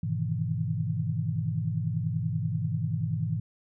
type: chord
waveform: sine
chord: E major seventh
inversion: first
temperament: just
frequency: 103.01 / 123.61 / 154.51 / 164.81 Hz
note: G#2 / B2 / D#3 / E3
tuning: -14 / +2 / -12 / 0 cents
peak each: -32 dBFS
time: 0.03-3.4 s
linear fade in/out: 5 ms
effects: none